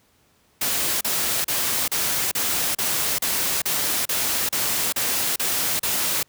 white noise bursts, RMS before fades -23 dBFS, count 13, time 0.61-6.23 s, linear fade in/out 5 ms, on 400 ms, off 35 ms, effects pink hiss -61 dBFS RMS until 6.28 s + high-pass 60 Hz 12 dB/octave

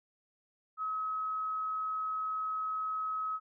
sine tone, 1279 Hz, D#6, 47 cents sharp, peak -32 dBFS, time 0.77-3.4 s, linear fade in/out 50 ms, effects none

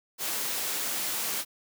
white noise, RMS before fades -31 dBFS, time 0.18-1.45 s, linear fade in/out 50 ms, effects high-pass 200 Hz 12 dB/octave

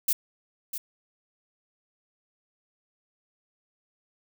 violet noise with echo, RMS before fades -23 dBFS, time 0.08-0.13 s, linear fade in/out 5 ms, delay 650 ms, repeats 1, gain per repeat -10 dB, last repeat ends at 0.78 s, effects none

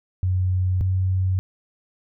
sine tone pair in turn, 92.2 / 93.49 Hz, F#2 / F#2, -6 / +18 cents, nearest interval unison, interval 24 cents, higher second, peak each -18 dBFS, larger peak neither, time 0.23-0.81 / 0.81-1.39 s, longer neither, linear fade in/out 0 ms, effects none

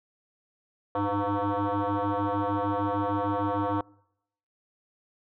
sine tone with frequency modulation, 307.8 Hz, D#4, 19 cents flat, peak -23 dBFS, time 0.95-3.81 s, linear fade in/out 2 ms, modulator 203 Hz, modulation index 4.4, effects noise-tail reverb RT60 0.8 s tail -26 dB re dry + tanh soft clip ceiling -22 dBFS

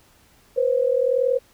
sine tone pair together, 489 / 530 Hz, B4 / C5, -17 / +22 cents, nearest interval minor second, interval 139 cents, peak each -20 dBFS, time 0.56-1.39 s, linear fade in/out 20 ms, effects pink hiss -56 dBFS RMS until 1.53 s

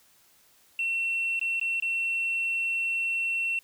sine tone with dropouts, 2710 Hz, E7, 47 cents sharp, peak -24 dBFS, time 0.79-3.59 s, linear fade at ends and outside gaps 2 ms, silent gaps 1.394-1.413 / 1.598-1.613 / 1.8-1.823 s, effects tanh soft clip ceiling -22 dBFS + white hiss -61 dBFS RMS until 3.63 s

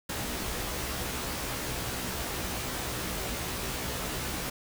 pink noise with comb filter, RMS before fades -34 dBFS, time 0.09-4.5 s, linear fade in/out 5 ms, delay 16 ms, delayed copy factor +0.85, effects none

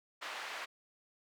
white band-pass noise, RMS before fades -43 dBFS, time 0.21-0.66 s, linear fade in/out 20 ms, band 720 to 2300 Hz, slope 12 dB/octave, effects none

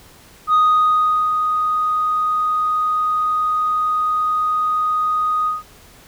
sine tone with ADSR envelope, 1244.5 Hz, D#6, in tune, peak -8 dBFS, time 0.47-5.63 s, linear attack 66 ms, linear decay 770 ms, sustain -7 dB, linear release 160 ms, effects tanh soft clip ceiling -9 dBFS + pink hiss -46 dBFS RMS until 6.07 s

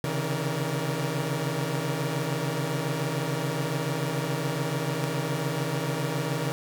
sawtooth tone cluster, 134.5 / 141.5 / 160.3 / 467.1 / 578 Hz, C3 / C#3 / E3 / A#4 / D5, +48 / +36 / -48 / +3 / -28 cents, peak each -28 / -30 / -27 / -31 / -34 dBFS, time 0.04-6.52 s, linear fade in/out 0 ms, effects none

